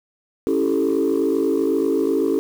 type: chord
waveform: sine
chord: A dominant seventh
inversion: first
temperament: equal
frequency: 277.2 / 329.6 / 392 / 440 Hz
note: C#4 / E4 / G4 / A4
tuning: 0 / 0 / 0 / 0 cents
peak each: -21 dBFS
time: 0.47-2.39 s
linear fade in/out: 0 ms
effects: tanh soft clip ceiling -11 dBFS + 7-bit